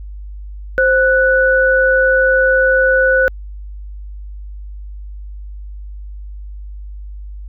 sine tone pair together, 524 / 1482.1 Hz, C5 / F#6, +2 / +2 cents, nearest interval octave + tritone, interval 1800 cents, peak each -12 dBFS, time 0.78-3.28 s, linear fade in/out 0 ms, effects added 50 Hz sine -27 dBFS peak until 7.48 s

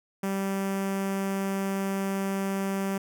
sawtooth tone with notch filter, 194.9 Hz, G3, 10 cents flat, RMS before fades -29 dBFS, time 0.23-2.98 s, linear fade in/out 5 ms, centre 4000 Hz, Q 1.3, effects none

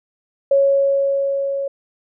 sine tone with level ramp, 553 Hz, C#5, 4 cents flat, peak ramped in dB -10 to -20 dBFS, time 0.51-1.68 s, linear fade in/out 5 ms, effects none

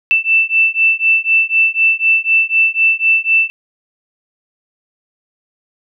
sine beating tone pair, 2658 / 2662 Hz, E7 / E7, +14 / +16 cents, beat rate 4 Hz, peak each -13 dBFS, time 0.11-3.5 s, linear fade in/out 0 ms, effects none

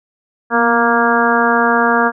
harmonic tone with a mistuned harmonic, 233.9 Hz, A#3, 6 cents sharp, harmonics 1 / 2 / 3 / 4 / 5 / 6 / 7, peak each -18 / -18 / -18 / -18 / -18 / -18 / -18 dBFS, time 0.5-2.12 s, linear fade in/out 50 ms, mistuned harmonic 1, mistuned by +34 cents, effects none

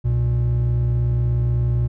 triangle tone pair together, 63.23 / 119.5 Hz, B1 / A#2, +41 / +43 cents, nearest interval major seventh, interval 1102 cents, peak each -20 / -15 dBFS, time 0.04-1.88 s, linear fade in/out 20 ms, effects tanh soft clip ceiling -8 dBFS

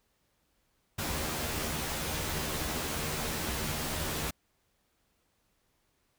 pink noise with comb filter, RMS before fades -34 dBFS, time 0.98-4.31 s, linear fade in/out 10 ms, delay 13 ms, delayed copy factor +0.85, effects pink hiss -74 dBFS RMS until 6.18 s

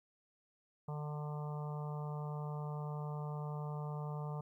harmonic tone, 149.1 Hz, D3, 27 cents sharp, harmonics 1 / 3 / 4 / 5 / 6 / 7 / 8, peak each -39 / -50 / -53 / -52 / -52 / -54 / -55 dBFS, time 0.88-4.41 s, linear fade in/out 5 ms, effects 13-bit

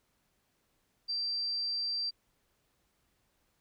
sine tone, 4700 Hz, D8, 1 cent sharp, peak -31 dBFS, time 1.08-2.11 s, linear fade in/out 20 ms, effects pink hiss -75 dBFS RMS until 3.6 s

